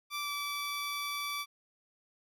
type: tone with pitch glide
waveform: 15% pulse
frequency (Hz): 1169 to 1155.6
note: D6 to D6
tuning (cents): -8 to -28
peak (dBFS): -28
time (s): 0.1-1.46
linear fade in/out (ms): 50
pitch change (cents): -20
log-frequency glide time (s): 0.21-0.31
effects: none